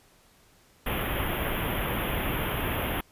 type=band-stop noise; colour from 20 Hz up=pink; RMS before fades=-29 dBFS; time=0.86-3.01 s; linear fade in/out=5 ms; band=3400 to 11000 Hz; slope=96 dB/octave; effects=pink hiss -60 dBFS RMS until 3.11 s + resampled to 32000 Hz